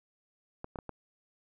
clicks, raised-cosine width 1 ms, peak -25 dBFS, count 4, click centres 0.644 / 0.758 / 0.788 / 0.893 s, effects none

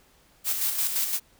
blue noise with tremolo, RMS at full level -25 dBFS, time 0.44-1.2 s, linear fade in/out 50 ms, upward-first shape square, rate 5.8 Hz, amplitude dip 45%, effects pink hiss -60 dBFS RMS until 1.39 s

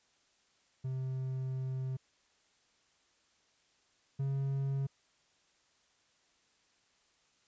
triangle tone pair in turn, 130.81 / 136.83 Hz, C3 / C#3, 0 / -22 cents, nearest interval minor second, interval 78 cents, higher second, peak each -32 / -29 dBFS, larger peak second, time 0.84-1.97 / 4.19-4.87 s, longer first, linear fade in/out 10 ms, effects white hiss -71 dBFS RMS until 7.47 s + resampled to 16000 Hz

